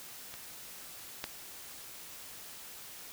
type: clicks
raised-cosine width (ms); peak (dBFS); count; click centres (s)
0.2; -26 / -17; 2; 0.34 / 1.241
effects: white hiss -48 dBFS RMS until 3.12 s